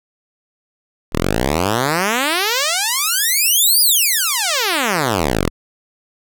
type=exponential two-way sweep; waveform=5% pulse; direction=up then down; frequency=36.04 to 5000 to 36.04 Hz; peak=-4 dBFS; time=1.12-5.5 s; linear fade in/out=20 ms; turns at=3.81 s; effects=none

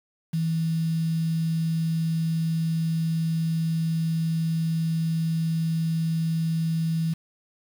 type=tone with quantisation; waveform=sine; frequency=162.9 Hz; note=E3; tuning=20 cents flat; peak=-22 dBFS; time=0.33-7.14 s; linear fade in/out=10 ms; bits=7; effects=none

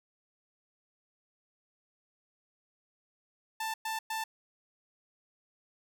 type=tone bursts; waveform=sawtooth; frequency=886 Hz; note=A5; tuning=12 cents sharp; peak=-29 dBFS; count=3; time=3.6-4.24 s; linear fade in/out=5 ms; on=140 ms; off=110 ms; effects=none

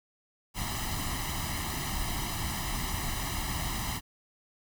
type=noise with comb filter; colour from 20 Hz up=pink; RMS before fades=-33 dBFS; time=0.54-4.01 s; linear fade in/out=50 ms; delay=1 ms; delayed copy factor=+0.8; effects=none

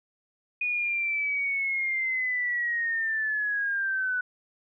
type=linear sweep; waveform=sine; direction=down; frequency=2472 to 1480 Hz; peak=-25 dBFS; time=0.61-4.21 s; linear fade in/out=5 ms; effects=none

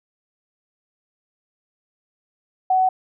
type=tone; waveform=sine; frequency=749 Hz; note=F#5; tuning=21 cents sharp; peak=-14 dBFS; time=2.7-2.89 s; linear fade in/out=5 ms; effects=none

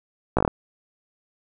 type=slowing click train; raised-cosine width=1 ms; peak=-5 dBFS; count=6; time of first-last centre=0.37-0.478 s; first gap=16 ms; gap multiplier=1.15; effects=none

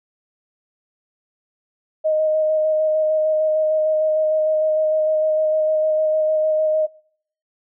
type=tone with vibrato; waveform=sine; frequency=622.3 Hz; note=D#5; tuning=in tune; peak=-15 dBFS; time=2.04-6.87 s; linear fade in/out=20 ms; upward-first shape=square; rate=6.6 Hz; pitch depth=10 cents each way; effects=noise-tail reverb RT60 0.6 s tail -23 dB re dry

